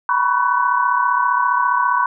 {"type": "tone cluster", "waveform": "sine", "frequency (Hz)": [965, 1000, 1114, 1501], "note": ["B5", "B5", "C#6", "F#6"], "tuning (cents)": [-40, 21, 8, 24], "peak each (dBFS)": [-20, -19, -19, -21], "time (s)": [0.09, 2.06], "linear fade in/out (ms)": 2, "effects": []}